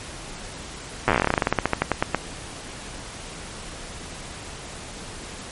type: slowing click train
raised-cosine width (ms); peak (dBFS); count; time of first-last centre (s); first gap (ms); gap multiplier
0.5; -3; 26; 1.08-2.147; 8; 1.12
effects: pink hiss -37 dBFS RMS until 5.51 s + MP3 48 kbps